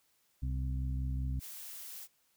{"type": "harmonic tone", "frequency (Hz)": 65.1, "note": "C2", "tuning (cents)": -8, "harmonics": [1, 2, 3, 4], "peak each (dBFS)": [-33, -38, -52, -47], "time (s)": [0.42, 1.4], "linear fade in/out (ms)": 10}
{"type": "noise", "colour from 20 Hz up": "blue", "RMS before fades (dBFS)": -46, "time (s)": [1.39, 2.08], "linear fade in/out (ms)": 50}
{"effects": ["white hiss -73 dBFS RMS until 2.36 s"]}